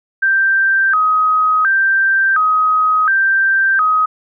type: tone with vibrato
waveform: sine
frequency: 1407 Hz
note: F6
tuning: 12 cents sharp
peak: -10 dBFS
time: 0.22-4.06 s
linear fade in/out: 10 ms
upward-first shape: square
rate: 0.7 Hz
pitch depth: 190 cents each way
effects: none